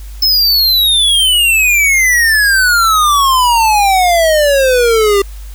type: exponential sweep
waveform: square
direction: down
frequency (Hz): 5274 to 392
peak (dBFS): -8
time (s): 0.22-5.22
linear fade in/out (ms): 5
effects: added 50 Hz sine -25 dBFS peak until 5.54 s + white hiss -41 dBFS RMS until 5.54 s